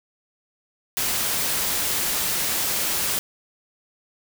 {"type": "noise", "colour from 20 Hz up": "white", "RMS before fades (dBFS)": -24, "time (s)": [0.97, 3.19], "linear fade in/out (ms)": 0, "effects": []}